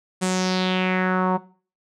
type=tone with low-pass filter sweep; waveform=sawtooth; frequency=185 Hz; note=F#3; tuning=in tune; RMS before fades=-21 dBFS; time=0.21-1.38 s; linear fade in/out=20 ms; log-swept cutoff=8800 to 910 Hz; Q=3.3; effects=noise-tail reverb RT60 0.4 s tail -18 dB re dry